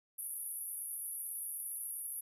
white band-pass noise, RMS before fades -42 dBFS, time 0.18-2.21 s, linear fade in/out 10 ms, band 10000 to 12000 Hz, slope 96 dB/octave, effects none

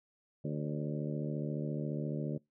harmonic tone with a mistuned harmonic, 74.4 Hz, D2, 23 cents sharp, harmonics 2 / 3 / 4 / 5 / 6 / 7 / 8, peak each -36 / -40 / -42 / -44 / -46 / -47 / -48 dBFS, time 0.44-2.38 s, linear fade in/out 10 ms, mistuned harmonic 7, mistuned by +53 cents, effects noise-tail reverb RT60 0.2 s tail -25 dB re dry

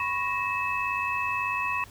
sine tone cluster, 997 / 1095 / 1879 / 2603 Hz, B5 / C#6 / A#6 / E7, +16 / -22 / +13 / -22 cents, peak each -32 / -31 / -36 / -29 dBFS, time 0-1.84 s, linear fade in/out 2 ms, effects added 96 Hz sine -51 dBFS peak until 1.9 s + pink hiss -51 dBFS RMS until 1.9 s

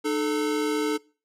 square tone pair together, 303.3 / 435.3 Hz, D#4 / A4, -44 / -19 cents, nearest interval tritone, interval 625 cents, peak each -27 dBFS, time 0.04-0.98 s, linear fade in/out 20 ms, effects noise-tail reverb RT60 0.4 s tail -25 dB re dry + low-pass 12000 Hz 12 dB/octave

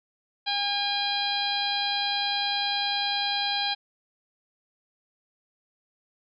harmonic tone, 810 Hz, G#5, 43 cents flat, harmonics 1 / 2 / 3 / 4 / 5 / 6, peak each -30 / -35 / -35 / -30 / -30 / -36 dBFS, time 0.46-3.75 s, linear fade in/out 20 ms, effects none

